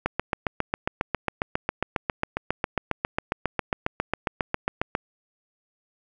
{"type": "click train", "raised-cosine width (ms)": 0.5, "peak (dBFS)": -8, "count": 37, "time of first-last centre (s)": [0.06, 4.951], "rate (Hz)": 7.36, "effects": []}